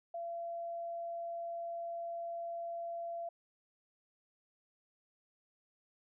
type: tone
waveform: sine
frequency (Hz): 680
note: F5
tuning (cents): -46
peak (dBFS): -38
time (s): 0.14-3.29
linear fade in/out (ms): 5
effects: none